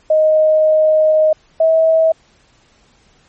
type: tone pair in turn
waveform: sine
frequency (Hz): 623 / 645.3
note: D#5 / E5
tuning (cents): +2 / -37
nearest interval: minor second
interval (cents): 61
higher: second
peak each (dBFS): -8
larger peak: neither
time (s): 0.1-1.33 / 1.6-2.12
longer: first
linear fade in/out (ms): 5
effects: pink hiss -53 dBFS RMS until 3.28 s + MP3 32 kbps

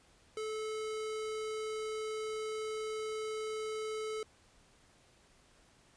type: tone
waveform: square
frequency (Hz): 434.2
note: A4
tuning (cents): -23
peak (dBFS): -37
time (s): 0.37-4.23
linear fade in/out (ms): 2
effects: pink hiss -65 dBFS RMS until 5.96 s + resampled to 22050 Hz

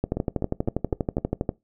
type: two click trains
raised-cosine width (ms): 2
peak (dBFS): -10 / -13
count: 19 / 5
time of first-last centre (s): 0.04-1.492 / 0.17-1.183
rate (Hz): 12.4 / 3.95
effects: noise-tail reverb RT60 0.2 s tail -21 dB re dry

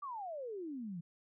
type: exponential sweep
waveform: sine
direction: down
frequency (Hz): 1193 to 160.8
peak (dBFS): -40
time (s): 0.02-1.01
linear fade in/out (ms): 10
effects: none

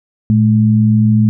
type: tone pair together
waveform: sine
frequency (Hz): 114.13 / 213.9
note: A#2 / A3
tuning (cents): -36 / -49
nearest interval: major seventh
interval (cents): 1087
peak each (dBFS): -10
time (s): 0.3-1.29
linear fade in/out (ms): 0
effects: none

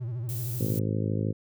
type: tone with vibrato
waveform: triangle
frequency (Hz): 119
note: A#2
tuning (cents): +36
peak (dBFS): -28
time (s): 0-0.81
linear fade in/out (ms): 20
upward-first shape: sine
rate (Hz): 13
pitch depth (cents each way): 120
type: noise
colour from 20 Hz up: violet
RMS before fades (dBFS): -38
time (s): 0.29-0.79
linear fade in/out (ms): 0
type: harmonic tone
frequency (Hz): 53.1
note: G#1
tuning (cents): +39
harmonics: 2 / 3 / 4 / 5 / 6 / 7 / 8 / 9 / 10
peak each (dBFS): -28 / -32 / -34 / -36 / -38 / -39 / -40 / -41 / -42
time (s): 0.59-1.33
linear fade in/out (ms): 20
effects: none

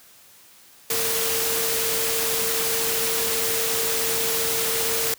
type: tone in noise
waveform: sine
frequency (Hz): 453.8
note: A#4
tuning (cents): -47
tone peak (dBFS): -29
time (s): 0.9-5.14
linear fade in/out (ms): 2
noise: white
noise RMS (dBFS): -24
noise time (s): 0.9-5.14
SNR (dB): -8
effects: white hiss -51 dBFS RMS until 5.18 s + high-pass 60 Hz 12 dB/octave

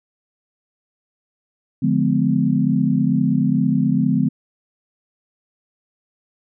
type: chord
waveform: sine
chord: D diminished seventh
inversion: none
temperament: just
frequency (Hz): 146.83 / 176.2 / 211.4 / 253.7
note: D3 / F3 / Ab3 / Cb4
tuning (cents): 0 / +16 / +31 / +47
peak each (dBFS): -21 / -21 / -20 / -19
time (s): 1.82-4.29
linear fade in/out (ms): 10
effects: none

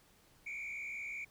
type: tone with frequency modulation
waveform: sine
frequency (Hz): 2300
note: D7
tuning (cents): -37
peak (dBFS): -38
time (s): 0.46-1.25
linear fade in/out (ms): 10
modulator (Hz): 65.5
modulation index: 1.6
effects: tanh soft clip ceiling -38 dBFS + pink hiss -66 dBFS RMS until 1.3 s

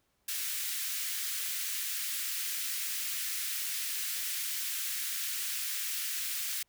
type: high-pass noise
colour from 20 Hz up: white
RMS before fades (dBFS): -35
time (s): 0.28-6.63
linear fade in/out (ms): 5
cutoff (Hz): 1600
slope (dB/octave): 24
effects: pink hiss -75 dBFS RMS until 6.68 s

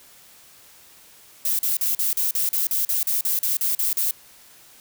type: noise bursts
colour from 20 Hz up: violet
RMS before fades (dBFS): -22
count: 15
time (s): 1.45-4.11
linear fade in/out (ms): 2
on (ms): 140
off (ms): 40
effects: white hiss -50 dBFS RMS until 4.8 s

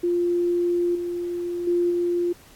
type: tone with level steps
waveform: sine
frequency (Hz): 349.2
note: F4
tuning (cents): 0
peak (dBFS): -19 / -25 / -18 / -20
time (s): 0.03-2.33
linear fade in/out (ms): 10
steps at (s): 0.95 / 1.67 / 1.9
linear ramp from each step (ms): 5
effects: pink hiss -51 dBFS RMS until 2.55 s + AAC 64 kbps

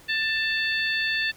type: harmonic tone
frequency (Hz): 886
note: A5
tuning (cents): +12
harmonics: 2 / 3 / 4 / 5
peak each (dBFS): -25 / -29 / -31 / -33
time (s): 0.08-1.32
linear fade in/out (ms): 20
effects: pink hiss -51 dBFS RMS until 1.36 s

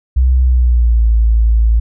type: tone with pitch glide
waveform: sine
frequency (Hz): 63.7 to 55.78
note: C2 to A1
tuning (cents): -46 to +24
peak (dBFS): -7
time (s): 0.16-1.8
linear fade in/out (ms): 10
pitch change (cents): -230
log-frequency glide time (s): 0.42-1.08
effects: none

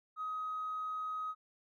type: tone with tanh clipping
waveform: triangle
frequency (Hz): 1261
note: D#6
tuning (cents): +23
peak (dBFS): -36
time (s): 0.16-1.35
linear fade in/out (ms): 50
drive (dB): 4
effects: none

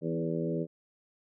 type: harmonic tone with a mistuned harmonic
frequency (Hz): 82.41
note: E2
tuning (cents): 0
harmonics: 2 / 3 / 4 / 5 / 6 / 7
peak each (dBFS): -33 / -37 / -36 / -36 / -38 / -40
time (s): 0.01-0.67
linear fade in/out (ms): 50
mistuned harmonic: 4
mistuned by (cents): -16
effects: none

